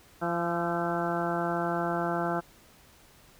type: harmonic tone with a mistuned harmonic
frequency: 171.5 Hz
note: F3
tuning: 31 cents flat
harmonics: 1 / 2 / 3 / 4 / 5 / 6 / 7 / 8 / 9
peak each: -34 / -33 / -37 / -32 / -36 / -40 / -42 / -36 / -39 dBFS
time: 0.21-2.41 s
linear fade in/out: 20 ms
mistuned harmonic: 8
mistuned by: -34 cents
effects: pink hiss -57 dBFS RMS until 3.39 s